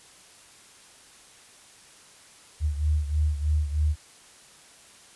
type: beating tone pair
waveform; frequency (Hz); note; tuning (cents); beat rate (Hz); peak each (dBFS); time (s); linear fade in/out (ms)
sine; 74.9 / 78.1; D2 / D#2; +35 / +7; 3.2; -23 / -28; 2.6-3.96; 50
effects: white hiss -52 dBFS RMS until 5.15 s + resampled to 24000 Hz